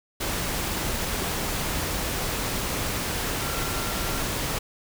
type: tone in noise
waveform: sine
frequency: 1369 Hz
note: F6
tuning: 35 cents flat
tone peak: -37 dBFS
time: 3.4-4.22 s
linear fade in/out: 10 ms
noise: pink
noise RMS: -28 dBFS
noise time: 0.2-4.59 s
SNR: -12 dB
effects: none